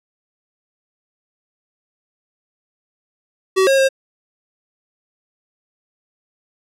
square tone with pitch steps, 380 / 541 / 535 Hz, F#4 / C#5 / C5, +46 / -42 / +38 cents, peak -12 dBFS, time 3.56-3.89 s, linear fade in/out 20 ms, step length 110 ms, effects low-pass 10000 Hz 12 dB/octave

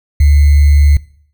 sine tone with sample-and-hold, 72.3 Hz, D2, 27 cents flat, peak -4 dBFS, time 0.2-0.97 s, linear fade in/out 5 ms, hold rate 2100 Hz, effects noise-tail reverb RT60 0.6 s tail -21 dB re dry

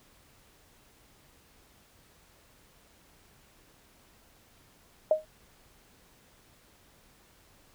sine tone with exponential decay, 622.3 Hz, D#5, in tune, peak -16 dBFS, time 5.11-5.25 s, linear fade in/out 2 ms, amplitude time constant 30 ms, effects pink hiss -61 dBFS RMS until 7.74 s

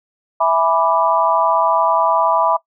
sine chord, E dominant seventh, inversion none, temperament equal, 659.3 / 830.6 / 987.8 / 1174.7 Hz, E5 / G#5 / B5 / D6, 0 / 0 / 0 / 0 cents, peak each -17 / -21 / -16 / -19 dBFS, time 0.4-2.57 s, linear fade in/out 10 ms, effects noise-tail reverb RT60 0.1 s tail -20 dB re dry

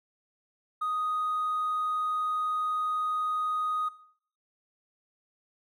triangle tone with hard clipping, 1246 Hz, D#6, 2 cents sharp, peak -27 dBFS, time 0.81-3.89 s, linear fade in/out 10 ms, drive 2 dB, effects noise-tail reverb RT60 0.6 s tail -18 dB re dry

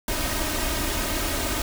pink noise with comb filter, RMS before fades -26 dBFS, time 0.08-1.62 s, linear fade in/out 2 ms, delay 3.2 ms, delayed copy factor +0.65, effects none

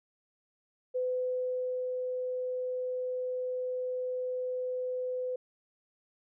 sine tone with ADSR envelope, 505 Hz, B4, 39 cents sharp, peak -28 dBFS, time 0.94-5.36 s, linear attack 19 ms, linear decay 930 ms, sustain -3 dB, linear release 5 ms, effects none

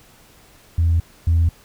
sine tone pair in turn, 83.4 / 83.1 Hz, E2 / E2, +21 / +15 cents, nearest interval unison, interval 6 cents, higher first, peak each -12 / -11 dBFS, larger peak second, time 0.78-1 / 1.27-1.49 s, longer neither, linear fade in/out 5 ms, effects tanh soft clip ceiling -10 dBFS + pink hiss -50 dBFS RMS until 1.64 s

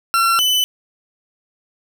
40% pulse tone pair in turn, 1358 / 3005 Hz, F6 / F#7, -49 / +26 cents, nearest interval octave + major second, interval 1375 cents, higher second, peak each -12 / -13 dBFS, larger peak first, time 0.14-0.39 / 0.39-0.64 s, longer neither, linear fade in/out 0 ms, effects none

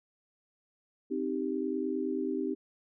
sine chord, C minor, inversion none, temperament equal, 261.6 / 311.1 / 392 Hz, C4 / Eb4 / G4, 0 / 0 / 0 cents, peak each -34 dBFS, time 1.1-2.55 s, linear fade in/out 20 ms, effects none

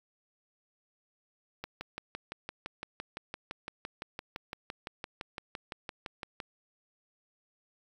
click train, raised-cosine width 0.3 ms, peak -22 dBFS, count 29, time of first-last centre 1.64-6.402 s, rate 5.88 Hz, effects 8-bit

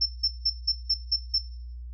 sine tone bursts, 5360 Hz, E8, 28 cents sharp, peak -19 dBFS, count 7, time 0.01-1.387 s, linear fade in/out 10 ms, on 51 ms, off 170 ms, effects noise-tail reverb RT60 0.6 s tail -17 dB re dry + added 60 Hz sine -36 dBFS peak until 1.93 s

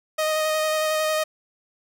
sawtooth tone with vibrato, 622.3 Hz, D#5, in tune, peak -17 dBFS, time 0.18-1.24 s, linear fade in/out 10 ms, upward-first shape square, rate 11 Hz, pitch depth 10 cents each way, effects none

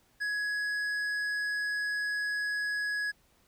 sine tone with tanh clipping, 1675 Hz, G#6, 14 cents sharp, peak -31 dBFS, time 0.2-3.12 s, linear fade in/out 20 ms, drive 9 dB, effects pink hiss -67 dBFS RMS until 3.47 s

